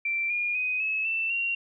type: tone with pitch steps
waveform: sine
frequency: 2349 / 2425 / 2503 / 2584 / 2667 / 2753 Hz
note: D7 / D#7 / D#7 / E7 / E7 / F7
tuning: 0 / -45 / +10 / -35 / +20 / -25 cents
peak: -25 dBFS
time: 0.05-1.55 s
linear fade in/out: 5 ms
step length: 250 ms
effects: none